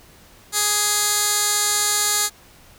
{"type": "tone with band-pass filter", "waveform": "15% pulse", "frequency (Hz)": 415.4, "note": "G#4", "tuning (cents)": 0, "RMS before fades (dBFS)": -20, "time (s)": [0.52, 2.3], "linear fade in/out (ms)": 50, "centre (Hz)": 8300, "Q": 1.2, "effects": ["pink hiss -49 dBFS RMS until 2.78 s"]}